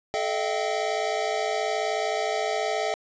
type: tone cluster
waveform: square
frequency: 433.3 / 621 / 680 / 774 Hz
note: A4 / D#5 / F5 / G5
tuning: -27 / -3 / -46 / -22 cents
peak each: -31 dBFS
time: 0.14-2.94 s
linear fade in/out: 0 ms
effects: resampled to 16000 Hz + 10-bit